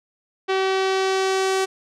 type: tone with low-pass filter sweep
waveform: sawtooth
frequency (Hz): 381.9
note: G4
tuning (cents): -45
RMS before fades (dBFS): -21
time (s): 0.48-1.66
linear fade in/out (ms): 20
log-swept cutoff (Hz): 3500 to 8600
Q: 1.1
effects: none